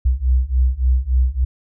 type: beating tone pair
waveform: sine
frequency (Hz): 61.74 / 65.24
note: B1 / C2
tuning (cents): 0 / -4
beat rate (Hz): 3.5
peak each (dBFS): -17 / -16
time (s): 0.05-1.45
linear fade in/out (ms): 10
effects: none